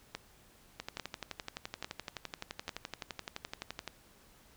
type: two click trains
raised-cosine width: 0.2 ms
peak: -21 / -20 dBFS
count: 37 / 4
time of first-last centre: 0.8-3.877 / 0.15-2.692 s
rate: 11.7 / 1.18 Hz
effects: pink hiss -62 dBFS RMS until 4.56 s